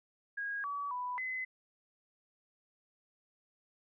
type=tone with pitch steps; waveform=sine; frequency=1639 / 1141 / 991 / 2033 Hz; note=G#6 / C#6 / B5 / B6; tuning=-23 / +50 / +6 / +50 cents; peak=-35 dBFS; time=0.37-1.45 s; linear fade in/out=10 ms; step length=270 ms; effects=none